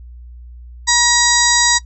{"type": "harmonic tone with a mistuned harmonic", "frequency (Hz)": 960, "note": "B5", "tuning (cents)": -49, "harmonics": [1, 2, 4, 5, 6, 7, 8], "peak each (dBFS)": [-18, -18, -18, -18, -18, -18, -18], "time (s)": [0.87, 1.79], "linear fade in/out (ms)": 20, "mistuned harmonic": 2, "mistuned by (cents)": -18, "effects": ["noise-tail reverb RT60 0.1 s tail -20 dB re dry", "added 60 Hz sine -33 dBFS peak until 1.85 s"]}